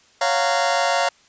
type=chord; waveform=sawtooth; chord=Gb major seventh; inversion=second; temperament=just; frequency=555 / 693.7 / 740 / 925 Hz; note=Db5 / F5 / Gb5 / Bb5; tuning=+2 / -12 / 0 / -14 cents; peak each=-19 / -17 / -23 / -20 dBFS; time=0.21-1.09 s; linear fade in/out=5 ms; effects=white hiss -55 dBFS RMS until 1.28 s + resampled to 16000 Hz